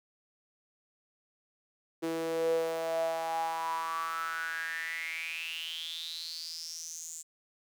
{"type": "tone with high-pass filter sweep", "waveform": "sawtooth", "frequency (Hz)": 163.7, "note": "E3", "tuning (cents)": -12, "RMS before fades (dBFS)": -35, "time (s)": [2.02, 7.23], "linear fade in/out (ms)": 20, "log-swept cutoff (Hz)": [370, 7400], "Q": 9.4, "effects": []}